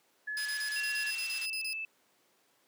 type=tone; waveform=sine; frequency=1707 Hz; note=G#6; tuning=47 cents sharp; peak=-34 dBFS; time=0.27-1.11 s; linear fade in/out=10 ms
type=tone bursts; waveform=sawtooth; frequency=5020 Hz; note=D#8; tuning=15 cents sharp; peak=-34 dBFS; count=12; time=0.37-1.73 s; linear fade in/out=0 ms; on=84 ms; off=32 ms
type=band-pass noise; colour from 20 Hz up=pink; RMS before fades=-46 dBFS; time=0.37-1.46 s; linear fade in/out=5 ms; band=2200 to 7100 Hz; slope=12 dB/octave
type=tone with pitch glide; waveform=sine; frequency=2726 to 2629 Hz; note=F7 to E7; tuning=-43 to -5 cents; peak=-35 dBFS; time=0.76-1.85 s; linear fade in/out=2 ms; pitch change=-62 cents; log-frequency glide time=0.96-1.65 s
effects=pink hiss -69 dBFS RMS until 2.67 s + high-pass 300 Hz 12 dB/octave